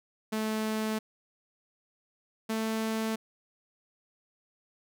sawtooth tone pair in turn, 217.7 / 221.4 Hz, A3 / A3, -18 / +11 cents, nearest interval unison, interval 29 cents, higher second, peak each -25 / -25 dBFS, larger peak neither, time 0.32-0.99 / 2.49-3.16 s, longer neither, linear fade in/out 10 ms, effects none

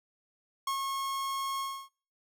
45% pulse tone with ADSR envelope, 1088 Hz, C#6, 33 cents flat, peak -29 dBFS, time 0.67-1.89 s, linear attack 4 ms, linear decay 92 ms, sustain -3 dB, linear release 290 ms, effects noise-tail reverb RT60 0.4 s tail -23 dB re dry

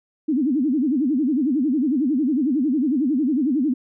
sine tone with vibrato, 277.2 Hz, C#4, in tune, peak -17 dBFS, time 0.28-3.74 s, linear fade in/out 10 ms, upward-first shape sine, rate 11 Hz, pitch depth 250 cents each way, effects none

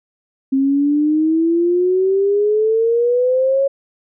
sine exponential sweep, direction up, 266 to 554.4 Hz, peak -12 dBFS, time 0.52-3.68 s, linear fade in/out 10 ms, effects none

